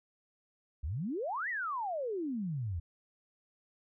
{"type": "exponential two-way sweep", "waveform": "sine", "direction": "up then down", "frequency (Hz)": [63, 2030, 78.1], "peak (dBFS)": -33, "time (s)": [0.83, 2.8], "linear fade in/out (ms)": 10, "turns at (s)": 1.49, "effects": []}